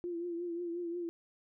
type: tone with vibrato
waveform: sine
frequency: 344.5 Hz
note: F4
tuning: 24 cents flat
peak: -35 dBFS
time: 0.04-1.09 s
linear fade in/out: 0 ms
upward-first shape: triangle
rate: 5.6 Hz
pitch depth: 57 cents each way
effects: none